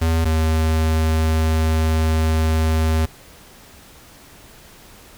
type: tone pair in turn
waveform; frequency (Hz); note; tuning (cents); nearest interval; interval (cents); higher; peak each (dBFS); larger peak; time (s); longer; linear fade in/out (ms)
square; 81.5 / 79.59; E2 / D#2; -19 / +40; unison; 41; first; -16 / -16; neither; 0.01-0.25 / 0.25-3.06; second; 10
effects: pink hiss -45 dBFS RMS until 5.17 s